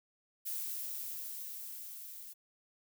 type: noise with level ramp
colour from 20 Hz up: violet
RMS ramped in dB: -38 to -49 dBFS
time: 0.45-2.34 s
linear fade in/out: 20 ms
effects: none